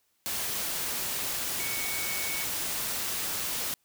sine tone in noise, 2231 Hz, C#7, 11 cents sharp, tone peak -36 dBFS, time 1.6-2.44 s, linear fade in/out 0 ms, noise white, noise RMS -32 dBFS, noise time 0.26-3.74 s, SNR -7 dB, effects white hiss -72 dBFS RMS until 3.84 s

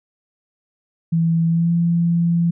sine tone with pitch glide, 165.4 to 169.85 Hz, E3 to F3, +6 to -48 cents, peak -14 dBFS, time 1.12-2.51 s, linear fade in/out 10 ms, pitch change +46 cents, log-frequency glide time 1.48-1.71 s, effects none

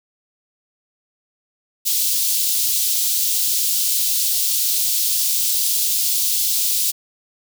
white high-pass noise, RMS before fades -19 dBFS, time 1.85-6.92 s, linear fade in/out 20 ms, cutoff 3500 Hz, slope 24 dB/octave, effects none

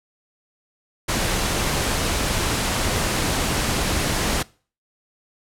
pink noise, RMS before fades -22 dBFS, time 1.08-4.43 s, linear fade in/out 10 ms, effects noise-tail reverb RT60 0.4 s tail -23 dB re dry + low-pass 11000 Hz 12 dB/octave

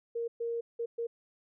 sine tone bursts at uneven times, 466.2 Hz, A#4, in tune, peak -31 dBFS, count 4, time 0.15-0.28 / 0.4-0.61 / 0.79-0.86 / 0.98-1.07 s, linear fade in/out 10 ms, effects none

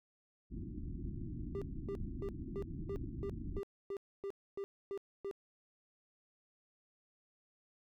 pink low-pass noise, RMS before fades -43 dBFS, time 0.5-3.61 s, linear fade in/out 20 ms, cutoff 350 Hz, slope 96 dB/octave
triangle tone bursts, 396.3 Hz, G4, 19 cents sharp, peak -36 dBFS, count 12, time 1.55-5.312 s, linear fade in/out 0 ms, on 66 ms, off 270 ms
effects none

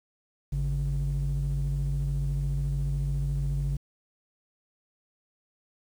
triangle ring-modulated tone, 96.2 Hz, G2, 32 cents flat, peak -19 dBFS, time 0.52-3.77 s, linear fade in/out 10 ms, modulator 44.6 Hz, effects tanh soft clip ceiling -20 dBFS + 9-bit

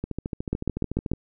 two click trains, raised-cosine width 3 ms, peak -11 / -16 dBFS, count 5 / 16, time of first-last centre 0.53-1.117 / 0.04-1.135 s, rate 6.82 / 13.7 Hz, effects none

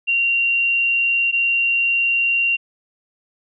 sine tone pair in turn, 2761 / 2761 Hz, F7 / F7, -20 / -20 cents, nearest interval unison, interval 0 cents, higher neither, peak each -15 dBFS, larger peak neither, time 0.07-1.32 / 1.32-2.57 s, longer neither, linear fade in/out 20 ms, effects none

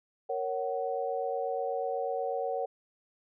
sine chord, F# major, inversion first, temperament equal with one note detuned, 466.2 / 554.4 / 749.5 Hz, A#4 / C#5 / F#5, 0 / 0 / +22 cents, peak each -34 dBFS, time 0.29-2.66 s, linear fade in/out 10 ms, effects none

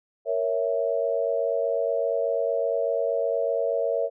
sine chord, A# diminished, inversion none, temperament equal, 466.2 / 554.4 / 659.3 Hz, A#4 / C#5 / E5, 0 / 0 / 0 cents, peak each -27 / -26 / -27 dBFS, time 0.25-4.1 s, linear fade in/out 50 ms, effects none

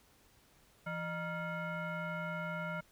sine tone with frequency modulation, 612 Hz, D#5, 29 cents flat, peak -36 dBFS, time 0.86-2.81 s, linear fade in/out 10 ms, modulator 780 Hz, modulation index 1.6, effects pink hiss -66 dBFS RMS until 2.91 s

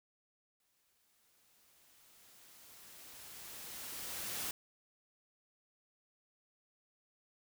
white noise with exponential growth, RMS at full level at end -39 dBFS, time 0.6-4.51 s, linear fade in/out 2 ms, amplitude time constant 850 ms, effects none

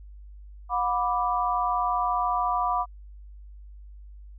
sine chord, B minor, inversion second, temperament equal with one note detuned, 721.8 / 987.8 / 1174.7 Hz, F#5 / B5 / D6, -43 / 0 / 0 cents, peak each -27 dBFS, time 0.69-2.86 s, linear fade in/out 50 ms, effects added 50 Hz sine -42 dBFS peak until 4.38 s

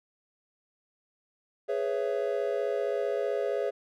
triangle chord, C# minor seventh, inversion second, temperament just, 415.8 / 498.9 / 554.4 / 665.2 Hz, G#4 / B4 / C#5 / E5, +2 / +17 / 0 / +16 cents, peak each -29 / -32 / -30 / -33 dBFS, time 1.68-3.71 s, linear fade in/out 20 ms, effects none

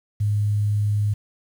sine tone with quantisation, 103.9 Hz, G#2, 1 cent sharp, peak -18 dBFS, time 0.2-1.14 s, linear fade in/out 10 ms, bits 8, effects none

